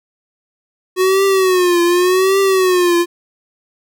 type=tone with vibrato; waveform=square; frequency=367.6 Hz; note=F#4; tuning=11 cents flat; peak=-11 dBFS; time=0.96-3.06 s; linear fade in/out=50 ms; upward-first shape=triangle; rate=0.87 Hz; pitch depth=120 cents each way; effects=none